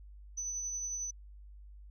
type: tone with tremolo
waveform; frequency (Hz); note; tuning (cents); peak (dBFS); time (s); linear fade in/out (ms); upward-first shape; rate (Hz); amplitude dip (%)
sine; 6000; F#8; +23; -33; 0.37-1.11; 10; triangle; 11; 35
effects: tanh soft clip ceiling -29 dBFS + added 50 Hz sine -49 dBFS peak until 1.9 s